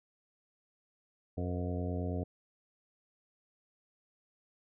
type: harmonic tone with a mistuned harmonic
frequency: 89.5 Hz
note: F2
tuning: 43 cents sharp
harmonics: 1 / 2 / 3 / 4 / 5 / 6 / 7 / 8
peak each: -35 / -40 / -40 / -47 / -43 / -47 / -45 / -49 dBFS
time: 1.37-2.24 s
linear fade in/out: 10 ms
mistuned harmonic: 6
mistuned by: -65 cents
effects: none